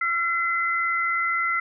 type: tone pair together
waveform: sine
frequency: 1360.9 / 2039 Hz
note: F6 / C7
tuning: -45 / -45 cents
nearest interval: perfect fifth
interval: 700 cents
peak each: -24 dBFS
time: 0.01-1.6 s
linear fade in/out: 5 ms
effects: none